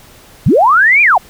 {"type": "linear two-way sweep", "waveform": "sine", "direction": "up then down", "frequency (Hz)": [82.7, 2463, 638], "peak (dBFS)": -5, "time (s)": [0.46, 1.18], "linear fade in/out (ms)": 5, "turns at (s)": 1.02, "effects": ["pink hiss -41 dBFS RMS until 1.29 s"]}